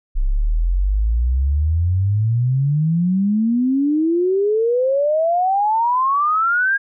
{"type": "exponential sweep", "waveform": "sine", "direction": "up", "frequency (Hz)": [31.51, 1639], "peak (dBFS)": -14, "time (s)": [0.15, 6.78], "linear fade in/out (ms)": 20, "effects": []}